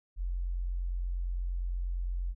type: tone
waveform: sine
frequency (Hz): 44.31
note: F1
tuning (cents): +26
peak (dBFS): -30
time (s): 0.16-2.35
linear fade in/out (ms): 50
effects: none